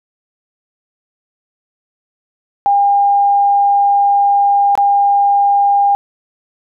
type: tone with dropouts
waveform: sine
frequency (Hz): 805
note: G5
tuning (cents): +46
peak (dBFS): -8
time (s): 2.66-5.95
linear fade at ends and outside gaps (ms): 0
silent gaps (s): 4.753-4.776
effects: none